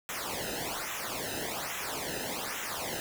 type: noise with flanger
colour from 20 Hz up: pink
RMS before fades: -36 dBFS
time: 0.09-3 s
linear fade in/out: 0 ms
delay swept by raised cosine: 0.21 to 0.9 ms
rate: 1.2 Hz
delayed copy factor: -0.9
effects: none